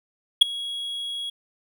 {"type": "tone with ADSR envelope", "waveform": "triangle", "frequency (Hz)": 3322, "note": "G#7", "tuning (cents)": 0, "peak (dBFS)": -5, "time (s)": [0.41, 1.3], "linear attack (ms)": 10, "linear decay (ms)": 10, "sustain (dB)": -22, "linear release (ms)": 6, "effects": []}